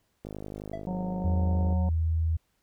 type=click train; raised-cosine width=2 ms; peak=-25 dBFS; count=77; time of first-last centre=0.25-1.726 s; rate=51.5 Hz
type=tone with exponential decay; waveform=triangle; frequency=663 Hz; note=E5; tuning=10 cents sharp; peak=-28 dBFS; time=0.73-0.87 s; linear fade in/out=5 ms; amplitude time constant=30 ms
type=harmonic tone; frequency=182.7 Hz; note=F#3; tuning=22 cents flat; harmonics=1 / 3 / 4 / 5; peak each=-30 / -40 / -42 / -44 dBFS; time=0.87-1.89 s; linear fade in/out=2 ms
type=tone with pitch glide; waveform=sine; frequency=83 to 81.06 Hz; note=E2 to E2; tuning=+12 to -29 cents; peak=-23 dBFS; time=1.24-2.37 s; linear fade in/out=10 ms; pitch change=-41 cents; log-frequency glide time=1.38-1.9 s
effects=pink hiss -73 dBFS RMS until 2.62 s